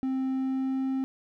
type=tone with pitch glide; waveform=triangle; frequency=263.1 to 265.1 Hz; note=C4 to C4; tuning=+10 to +23 cents; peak=-24 dBFS; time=0.03-1.04 s; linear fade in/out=0 ms; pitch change=+13 cents; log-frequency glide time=0.28-0.88 s; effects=none